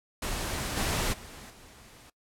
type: noise with level steps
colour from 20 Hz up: pink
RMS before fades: -33 / -29 / -46 / -52 dBFS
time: 0.22-2.1 s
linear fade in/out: 5 ms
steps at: 0.76 / 1.12 / 1.49 s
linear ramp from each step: 20 ms
effects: noise-tail reverb RT60 0.1 s tail -21 dB re dry + low-pass 12000 Hz 12 dB/octave